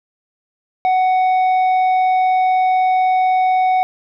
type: tone with tanh clipping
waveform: sine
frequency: 744 Hz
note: F#5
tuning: 9 cents sharp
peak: -13 dBFS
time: 0.85-3.83 s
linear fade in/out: 0 ms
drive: 6 dB
effects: none